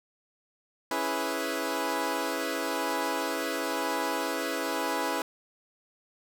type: chord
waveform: 15% pulse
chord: C# minor seventh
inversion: none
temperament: equal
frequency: 277.2 / 329.6 / 415.3 / 493.9 Hz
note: C#4 / E4 / G#4 / B4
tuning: 0 / 0 / 0 / 0 cents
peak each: -28 / -27 / -30 / -27 dBFS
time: 0.91-5.22 s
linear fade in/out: 2 ms
effects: none